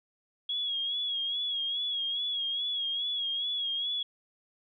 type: tone with vibrato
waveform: sine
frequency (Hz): 3322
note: G#7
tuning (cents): 0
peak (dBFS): -29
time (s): 0.49-4.03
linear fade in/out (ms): 5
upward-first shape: sine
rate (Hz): 2.4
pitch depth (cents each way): 55
effects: none